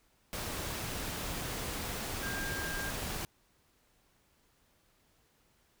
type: tone in noise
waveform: sine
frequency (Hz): 1603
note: G6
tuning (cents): +38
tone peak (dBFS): -38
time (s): 2.23-2.9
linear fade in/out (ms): 0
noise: pink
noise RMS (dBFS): -38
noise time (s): 0.33-3.25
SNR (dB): -3
effects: pink hiss -70 dBFS RMS until 5.8 s